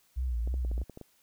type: tone with vibrato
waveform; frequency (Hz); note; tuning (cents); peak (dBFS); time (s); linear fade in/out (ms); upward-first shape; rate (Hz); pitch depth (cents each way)
sine; 60.6; B1; -32; -28; 0.16-0.84; 20; sine; 3.1; 100
type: clicks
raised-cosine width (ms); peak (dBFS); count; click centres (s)
2; -30; 9; 0.475 / 0.541 / 0.649 / 0.715 / 0.779 / 0.816 / 0.897 / 0.974 / 1.013
effects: white hiss -67 dBFS RMS until 1.22 s